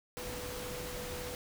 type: tone in noise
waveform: sine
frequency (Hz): 494.8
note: B4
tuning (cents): +3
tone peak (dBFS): -43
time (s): 0.17-1.35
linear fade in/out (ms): 0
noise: pink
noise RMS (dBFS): -42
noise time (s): 0.17-1.35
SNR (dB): -4
effects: none